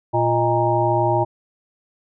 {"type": "harmonic tone with a mistuned harmonic", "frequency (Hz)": 116.54, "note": "A#2", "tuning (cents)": 0, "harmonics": [1, 3, 5, 7, 8], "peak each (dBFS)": [-22, -22, -22, -22, -22], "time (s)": [0.13, 1.25], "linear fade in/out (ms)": 20, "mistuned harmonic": 5, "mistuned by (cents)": 110, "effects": []}